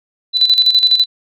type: tone with tremolo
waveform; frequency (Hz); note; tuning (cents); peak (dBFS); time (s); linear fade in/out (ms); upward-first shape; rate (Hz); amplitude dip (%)
sine; 3991; B7; +17; -6; 0.33-1.06; 50; square; 12; 65
effects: none